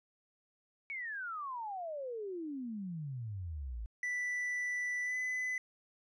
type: exponential sweep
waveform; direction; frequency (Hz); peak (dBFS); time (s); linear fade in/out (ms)
sine; down; 2272 to 52.1; -38; 0.9-3.86; 0
type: tone with pitch glide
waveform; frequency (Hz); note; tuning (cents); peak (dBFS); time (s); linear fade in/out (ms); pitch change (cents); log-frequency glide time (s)
triangle; 1975.5 to 2009; B6 to B6; 0 to +29; -32; 4.03-5.58; 2; +29; 5.03-5.16
effects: resampled to 22050 Hz